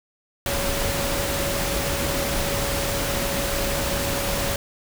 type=tone in noise; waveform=sine; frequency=560 Hz; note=C#5; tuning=18 cents sharp; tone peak=-29 dBFS; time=0.46-4.56 s; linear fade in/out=2 ms; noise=pink; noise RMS=-25 dBFS; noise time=0.46-4.56 s; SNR=-7 dB; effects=none